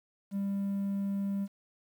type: tone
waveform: triangle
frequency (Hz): 198.3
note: G3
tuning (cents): +20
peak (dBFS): -27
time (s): 0.31-1.48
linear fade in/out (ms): 50
effects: tanh soft clip ceiling -23 dBFS + 10-bit